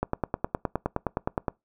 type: click train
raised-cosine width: 1 ms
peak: -11 dBFS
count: 15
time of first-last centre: 0.03-1.482 s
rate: 9.64 Hz
effects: noise-tail reverb RT60 0.2 s tail -24 dB re dry